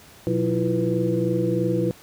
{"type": "tone cluster", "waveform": "sine", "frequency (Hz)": [122.3, 181, 324, 347, 492.9], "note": ["B2", "F#3", "E4", "F4", "B4"], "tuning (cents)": [-16, -38, -30, -11, -3], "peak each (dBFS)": -26, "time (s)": [0.27, 1.91], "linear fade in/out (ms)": 0, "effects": ["pink hiss -48 dBFS RMS until 2.02 s", "high-pass 60 Hz 12 dB/octave"]}